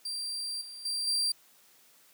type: tone with level steps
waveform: 35% pulse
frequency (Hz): 4716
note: D8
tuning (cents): +6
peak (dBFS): -32 / -41 / -29 / -25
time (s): 0.05-1.32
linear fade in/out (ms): 5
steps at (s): 0.61 / 0.85 / 1.07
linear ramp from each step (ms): 5
effects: white hiss -61 dBFS RMS until 2.13 s + high-pass 150 Hz 12 dB/octave